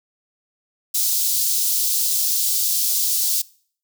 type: high-pass noise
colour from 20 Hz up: white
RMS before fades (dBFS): -20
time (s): 0.94-3.42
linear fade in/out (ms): 10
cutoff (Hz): 4100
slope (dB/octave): 24
effects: noise-tail reverb RT60 0.5 s tail -22 dB re dry